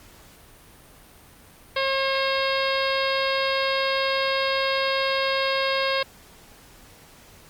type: harmonic tone with a mistuned harmonic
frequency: 539 Hz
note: C#5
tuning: 49 cents flat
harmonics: 1 / 2 / 3 / 4 / 5 / 6 / 7 / 8 / 9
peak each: -25 / -28 / -30 / -31 / -32 / -33 / -33 / -34 / -35 dBFS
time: 1.76-6.03 s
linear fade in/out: 5 ms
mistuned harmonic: 9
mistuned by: +15 cents
effects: pink hiss -50 dBFS RMS until 7.49 s + Opus 48 kbps